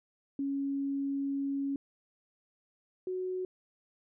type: tone pair in turn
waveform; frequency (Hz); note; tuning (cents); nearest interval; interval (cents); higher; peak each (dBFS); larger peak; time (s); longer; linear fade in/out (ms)
sine; 277.2 / 369.4; C#4 / F#4; 0 / -3; perfect fourth; 497; second; -30 / -32; first; 0.39-1.76 / 3.07-3.45; first; 2
effects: none